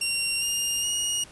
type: tone with pitch steps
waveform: 15% pulse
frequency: 2762 / 2817 / 2873 Hz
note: F7 / F7 / F7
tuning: -20 / +14 / +48 cents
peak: -17 dBFS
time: 0.01-1.24 s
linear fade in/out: 5 ms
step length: 410 ms
effects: pink hiss -49 dBFS RMS until 1.31 s + resampled to 24000 Hz